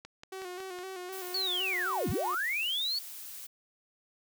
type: click train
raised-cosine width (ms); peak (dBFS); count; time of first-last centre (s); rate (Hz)
0.2; -28; 5; 0.05-0.788; 5.42
type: tone with vibrato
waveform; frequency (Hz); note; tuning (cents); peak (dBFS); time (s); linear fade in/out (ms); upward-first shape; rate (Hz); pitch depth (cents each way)
sawtooth; 370; F#4; 0; -35; 0.32-2.35; 5; square; 3.9; 47
type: noise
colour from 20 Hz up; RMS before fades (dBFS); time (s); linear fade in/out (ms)
blue; -44; 1.12-3.47; 10
type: linear two-way sweep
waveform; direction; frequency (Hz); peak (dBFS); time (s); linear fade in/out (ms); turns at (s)
sine; down then up; 4525 to 63.5 to 4525; -29; 1.34-2.99; 5; 2.1
effects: none